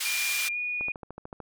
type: band-pass noise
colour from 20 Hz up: pink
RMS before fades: -31 dBFS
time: 0-0.49 s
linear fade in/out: 10 ms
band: 2400 to 15000 Hz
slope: 12 dB/octave
type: tone with pitch glide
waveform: sine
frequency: 2400 to 2456 Hz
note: D7 to D#7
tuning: +37 to -23 cents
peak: -28 dBFS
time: 0.05-0.92 s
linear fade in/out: 5 ms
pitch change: +40 cents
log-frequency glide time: 0.52-0.57 s
type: click train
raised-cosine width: 1 ms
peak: -25 dBFS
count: 9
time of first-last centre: 0.81-1.403 s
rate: 13.5 Hz
effects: none